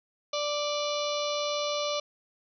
harmonic tone with a mistuned harmonic, 587.3 Hz, D5, in tune, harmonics 1 / 2 / 4 / 5 / 6 / 7 / 8 / 9 / 10, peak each -30 / -35 / -41 / -39 / -38 / -38 / -45 / -44 / -42 dBFS, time 0.33-2 s, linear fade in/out 5 ms, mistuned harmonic 9, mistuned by +40 cents, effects none

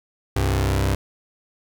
sawtooth tone pair together, 65.5 / 98.14 Hz, C2 / G2, +2 / +2 cents, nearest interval perfect fifth, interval 700 cents, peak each -17 dBFS, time 0.36-0.95 s, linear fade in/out 5 ms, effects 9-bit

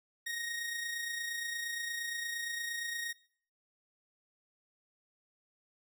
sawtooth tone with amplitude modulation, 1869 Hz, A#6, 4 cents sharp, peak -31 dBFS, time 0.26-3.13 s, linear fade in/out 10 ms, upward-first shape sine, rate 28.6 Hz, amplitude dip 40%, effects noise-tail reverb RT60 0.5 s tail -19 dB re dry

